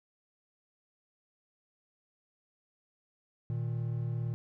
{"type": "tone pair together", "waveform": "triangle", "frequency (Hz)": [117.74, 155.56], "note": ["A#2", "D#3"], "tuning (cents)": [18, 0], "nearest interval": "perfect fourth", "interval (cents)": 482, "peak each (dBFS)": [-30, -36], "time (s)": [3.5, 4.34], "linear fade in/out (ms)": 0, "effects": []}